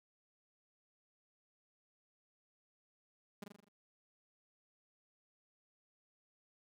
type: tone with echo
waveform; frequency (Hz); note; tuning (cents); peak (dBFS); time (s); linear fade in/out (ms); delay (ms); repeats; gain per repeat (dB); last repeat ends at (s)
sawtooth; 203.8; G#3; -32; -39; 3.42-3.44; 5; 41; 6; -4; 3.686
effects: none